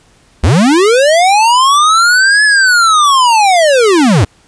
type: linear two-way sweep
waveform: square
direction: up then down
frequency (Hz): 60.7 to 1722 to 77.7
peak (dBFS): -6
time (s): 0.43-4.25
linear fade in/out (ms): 10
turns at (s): 2.44
effects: pink hiss -48 dBFS RMS until 4.47 s + resampled to 22050 Hz